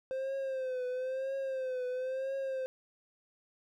triangle tone with vibrato, 521 Hz, C5, 7 cents flat, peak -31 dBFS, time 0.11-2.66 s, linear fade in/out 0 ms, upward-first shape triangle, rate 1 Hz, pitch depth 78 cents each way, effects none

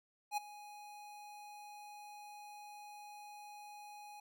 square tone with ADSR envelope, 830.6 Hz, G#5, in tune, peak -33 dBFS, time 0.31-4.2 s, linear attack 62 ms, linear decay 13 ms, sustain -18 dB, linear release 4 ms, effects none

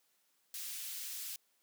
white high-pass noise, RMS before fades -43 dBFS, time 0.54-1.36 s, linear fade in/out 2 ms, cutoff 2600 Hz, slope 12 dB/octave, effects white hiss -75 dBFS RMS until 1.62 s + high-pass 200 Hz 12 dB/octave

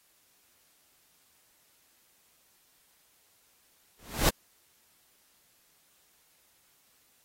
pink noise with exponential growth, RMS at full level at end -21 dBFS, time 3.99-4.29 s, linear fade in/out 0 ms, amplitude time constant 64 ms, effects white hiss -66 dBFS RMS until 7.24 s + AAC 48 kbps

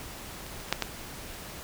clicks, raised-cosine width 0.2 ms, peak -26 / -27 / -27 / -6 / -9 dBFS, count 5, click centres 0.465 / 0.602 / 0.685 / 0.726 / 0.823 s, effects pink hiss -42 dBFS RMS until 1.63 s

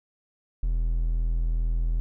triangle tone, 41.2 Hz, E1, in tune, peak -20 dBFS, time 0.63-2 s, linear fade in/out 0 ms, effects none

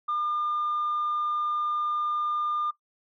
sine tone, 1205 Hz, D6, 44 cents sharp, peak -24 dBFS, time 0.08-2.71 s, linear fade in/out 10 ms, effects noise-tail reverb RT60 0.1 s tail -17 dB re dry + tanh soft clip ceiling -22 dBFS

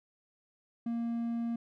triangle tone, 233.1 Hz, A#3, in tune, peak -29 dBFS, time 0.86-1.56 s, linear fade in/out 5 ms, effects none

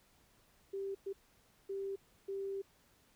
sine tone bursts at uneven times, 392 Hz, G4, in tune, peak -37 dBFS, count 4, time 0.73-0.95 / 1.06-1.13 / 1.69-1.96 / 2.28-2.62 s, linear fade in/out 10 ms, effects pink hiss -69 dBFS RMS until 3.15 s

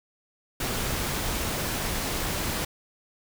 pink noise, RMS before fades -29 dBFS, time 0.6-2.65 s, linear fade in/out 5 ms, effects none

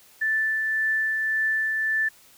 sine tone with tremolo, 1760 Hz, A6, in tune, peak -20 dBFS, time 0.21-2.09 s, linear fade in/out 10 ms, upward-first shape triangle, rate 1.8 Hz, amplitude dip 30%, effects white hiss -54 dBFS RMS until 2.37 s

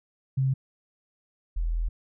sine tone pair in turn, 133.2 / 41.47 Hz, C3 / E1, +31 / +11 cents, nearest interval octave + minor sixth, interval 2020 cents, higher first, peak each -21 / -24 dBFS, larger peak first, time 0.37-0.54 / 1.56-1.89 s, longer second, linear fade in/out 10 ms, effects none

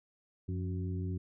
harmonic tone with a mistuned harmonic, 92.5 Hz, F#2, in tune, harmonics 1 / 2 / 3 / 4, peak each -34 / -40 / -44 / -46 dBFS, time 0.48-1.18 s, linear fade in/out 10 ms, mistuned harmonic 2, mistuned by -70 cents, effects none

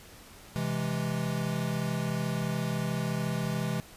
square chord, C augmented, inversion none, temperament equal, 130.81 / 164.81 / 207.7 Hz, C3 / E3 / G#3, 0 / 0 / 0 cents, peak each -34 / -33 / -35 dBFS, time 0.56-3.8 s, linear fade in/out 0 ms, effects pink hiss -51 dBFS RMS until 3.96 s + resampled to 32000 Hz

